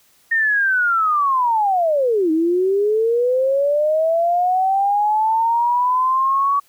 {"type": "linear two-way sweep", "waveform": "sine", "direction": "down then up", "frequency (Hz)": [1848, 311.1, 1135], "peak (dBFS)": -14, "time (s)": [0.31, 6.6], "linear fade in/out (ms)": 10, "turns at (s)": 2.31, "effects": ["white hiss -56 dBFS RMS until 6.68 s"]}